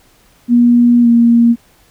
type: tone with pitch glide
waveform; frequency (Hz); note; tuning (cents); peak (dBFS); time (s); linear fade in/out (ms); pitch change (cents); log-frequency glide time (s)
sine; 240 to 234.5; B3 to A#3; -49 to +11; -5; 0.48-1.56; 50; -40; 1.02-1.07
effects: pink hiss -50 dBFS RMS until 1.9 s